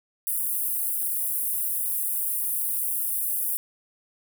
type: high-pass noise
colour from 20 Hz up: pink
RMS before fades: -27 dBFS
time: 0.27-3.57 s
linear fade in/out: 0 ms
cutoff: 9800 Hz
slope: 48 dB/octave
effects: none